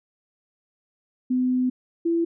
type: tone pair in turn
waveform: sine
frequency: 253.3 / 335.6 Hz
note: B3 / E4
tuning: +44 / +31 cents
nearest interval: perfect fourth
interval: 487 cents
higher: second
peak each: -19 dBFS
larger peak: neither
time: 1.3-1.7 / 2.05-2.25 s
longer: first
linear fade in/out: 10 ms
effects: none